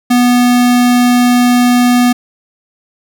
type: tone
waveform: square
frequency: 245.2 Hz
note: B3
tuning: 12 cents flat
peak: -7 dBFS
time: 0.1-2.13 s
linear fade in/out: 10 ms
effects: none